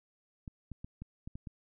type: clicks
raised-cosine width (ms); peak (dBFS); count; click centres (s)
5; -30; 7; 0.478 / 0.717 / 0.845 / 1.02 / 1.275 / 1.355 / 1.472
effects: none